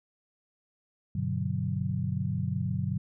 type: chord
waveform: sine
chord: G major seventh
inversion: none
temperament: equal with one note detuned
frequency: 98 / 123.47 / 145.99 / 185 Hz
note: G2 / B2 / D3 / F#3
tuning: 0 / 0 / -10 / 0 cents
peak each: -33 dBFS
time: 1.15-2.98 s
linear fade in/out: 5 ms
effects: none

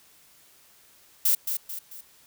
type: noise with echo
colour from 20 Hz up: violet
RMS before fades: -21 dBFS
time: 1.25-1.35 s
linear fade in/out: 5 ms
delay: 220 ms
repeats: 3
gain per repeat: -7 dB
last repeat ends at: 2.01 s
effects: white hiss -57 dBFS RMS until 2.26 s

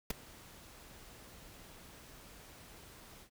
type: noise with ADSR envelope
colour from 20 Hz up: pink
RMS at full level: -32 dBFS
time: 0.1-3.3 s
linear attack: 4 ms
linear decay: 12 ms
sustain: -23 dB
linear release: 85 ms
effects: none

